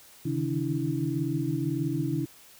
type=tone cluster; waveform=sine; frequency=134.7 / 150.1 / 156.4 / 287.8 / 326 Hz; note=C#3 / D3 / D#3 / D4 / E4; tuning=-49 / +38 / +9 / -35 / -19 cents; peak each=-31 / -38 / -33 / -32 / -31 dBFS; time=0.25-2.26 s; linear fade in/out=10 ms; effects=white hiss -53 dBFS RMS until 2.59 s